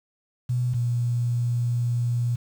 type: tone pair in turn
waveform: sine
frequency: 123.47 / 120.02 Hz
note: B2 / B2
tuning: 0 / -49 cents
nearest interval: unison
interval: 49 cents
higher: first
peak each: -21 dBFS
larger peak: neither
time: 0.49-0.74 / 0.74-2.36 s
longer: second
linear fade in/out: 10 ms
effects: 8-bit